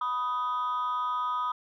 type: tone pair together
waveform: sine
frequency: 987.8 / 1248.1 Hz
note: B5 / D#6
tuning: 0 / +5 cents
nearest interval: major third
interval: 405 cents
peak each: -29 / -27 dBFS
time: 0.01-1.52 s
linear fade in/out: 5 ms
effects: tanh soft clip ceiling -24 dBFS